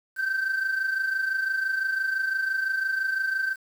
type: tone pair together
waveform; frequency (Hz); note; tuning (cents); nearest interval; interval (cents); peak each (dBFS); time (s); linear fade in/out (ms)
sine; 1531.1 / 1557; G6 / G6; -41 / -12; unison; 29; -28 / -23; 0.16-3.56; 50
effects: tanh soft clip ceiling -21 dBFS + 8-bit